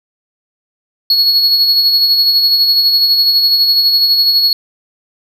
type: tone with tremolo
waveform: triangle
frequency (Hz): 4350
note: C#8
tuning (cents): -33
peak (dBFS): -5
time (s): 1.1-4.53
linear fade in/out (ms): 2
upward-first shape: sine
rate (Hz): 12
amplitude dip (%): 40
effects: none